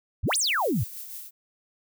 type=exponential two-way sweep; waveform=sine; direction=up then down; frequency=55.6 to 10548 to 88.8 Hz; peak=-22 dBFS; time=0.23-0.84 s; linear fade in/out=10 ms; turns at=0.37 s
type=noise with tremolo; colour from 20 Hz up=violet; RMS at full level=-37 dBFS; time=0.27-1.31 s; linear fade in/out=50 ms; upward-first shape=triangle; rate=5.9 Hz; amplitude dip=50%
effects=none